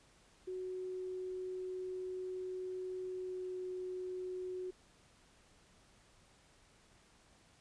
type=tone with pitch glide; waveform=sine; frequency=370 to 367.7 Hz; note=F#4 to F#4; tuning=0 to -11 cents; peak=-39 dBFS; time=0.47-4.71 s; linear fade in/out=10 ms; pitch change=-11 cents; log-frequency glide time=3.01-3.64 s; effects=pink hiss -66 dBFS RMS until 7.6 s + resampled to 22050 Hz